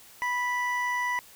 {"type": "tone pair together", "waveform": "triangle", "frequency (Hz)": [984.5, 1969], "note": ["B5", "B6"], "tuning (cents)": [-6, -6], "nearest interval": "octave", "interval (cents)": 1200, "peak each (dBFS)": -27, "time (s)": [0.22, 1.19], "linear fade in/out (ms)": 0, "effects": ["white hiss -52 dBFS RMS until 1.35 s"]}